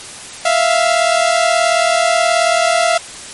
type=tone pair together; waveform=sawtooth; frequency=657.4 / 696 Hz; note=E5 / F5; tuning=-5 / -6 cents; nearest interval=minor second; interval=99 cents; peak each=-10 dBFS; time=0.45-2.98 s; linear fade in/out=5 ms; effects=white hiss -31 dBFS RMS until 3.33 s + MP3 48 kbps